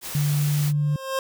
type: noise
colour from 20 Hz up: white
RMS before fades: -33 dBFS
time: 0.01-0.73 s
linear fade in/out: 50 ms
type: tone with pitch glide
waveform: sine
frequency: 146.2 to 147.22 Hz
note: D3 to D3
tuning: -7 to +5 cents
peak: -19 dBFS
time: 0.15-0.96 s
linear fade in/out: 2 ms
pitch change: +12 cents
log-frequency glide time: 0.34-0.56 s
type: tone with exponential growth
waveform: 25% pulse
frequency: 532 Hz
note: C5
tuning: 29 cents sharp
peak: -17 dBFS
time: 0.68-1.19 s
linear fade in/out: 1 ms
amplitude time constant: 110 ms
effects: none